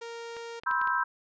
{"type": "tone", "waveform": "sawtooth", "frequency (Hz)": 464.9, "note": "A#4", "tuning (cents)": -5, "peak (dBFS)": -34, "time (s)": [0.01, 0.6], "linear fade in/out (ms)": 10}
{"type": "clicks", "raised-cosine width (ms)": 0.3, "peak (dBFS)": -28, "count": 5, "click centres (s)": [0.367, 0.635, 0.712, 0.815, 0.874]}
{"type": "chord", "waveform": "sine", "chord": "C major seventh", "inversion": "third", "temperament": "just", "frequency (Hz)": [981.1, 1046.5, 1308.1, 1569.8], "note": ["B5", "C6", "E6", "G6"], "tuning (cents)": [-12, 0, -14, 2], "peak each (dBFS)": [-30, -32, -31, -29], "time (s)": [0.66, 1.04], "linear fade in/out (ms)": 10}
{"effects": ["resampled to 16000 Hz"]}